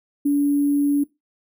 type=tone with sample-and-hold; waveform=sine; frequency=286.4 Hz; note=D4; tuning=43 cents flat; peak=-15 dBFS; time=0.25-1.04 s; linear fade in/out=10 ms; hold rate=11025 Hz; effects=noise-tail reverb RT60 0.2 s tail -20 dB re dry